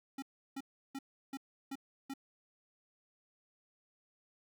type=tone bursts; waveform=square; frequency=271.7 Hz; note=C#4; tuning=35 cents flat; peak=-40 dBFS; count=6; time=0.18-2.138 s; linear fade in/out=5 ms; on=43 ms; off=340 ms; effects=none